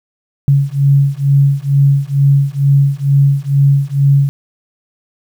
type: beating tone pair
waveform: sine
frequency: 138.59 / 140.79 Hz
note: C#3 / C#3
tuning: 0 / +27 cents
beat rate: 2.2 Hz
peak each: -11 dBFS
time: 0.48-4.29 s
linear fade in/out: 0 ms
effects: 7-bit